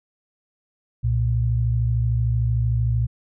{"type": "tone pair together", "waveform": "sine", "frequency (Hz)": [63.32, 116.54], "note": ["B1", "A#2"], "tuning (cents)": [44, 0], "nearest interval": "major seventh", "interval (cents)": 1056, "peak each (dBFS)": [-23, -19], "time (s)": [1.03, 3.07], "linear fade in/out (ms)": 20, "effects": []}